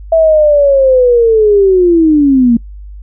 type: linear sweep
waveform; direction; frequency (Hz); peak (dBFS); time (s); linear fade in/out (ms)
sine; down; 659.3 to 227.7; -4; 0.12-2.57; 5
effects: noise-tail reverb RT60 0.1 s tail -26 dB re dry + added 50 Hz sine -26 dBFS peak until 3.02 s